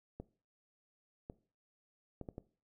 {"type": "clicks", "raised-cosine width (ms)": 2, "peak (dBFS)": -30, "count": 5, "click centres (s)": [0.2, 1.299, 2.213, 2.288, 2.381], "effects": ["noise-tail reverb RT60 0.4 s tail -19 dB re dry"]}